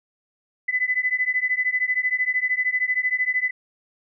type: beating tone pair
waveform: sine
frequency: 2000 / 2013 Hz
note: B6 / B6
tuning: +21 / +33 cents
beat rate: 13 Hz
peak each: -23 / -23 dBFS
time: 0.68-3.51 s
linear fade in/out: 10 ms
effects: none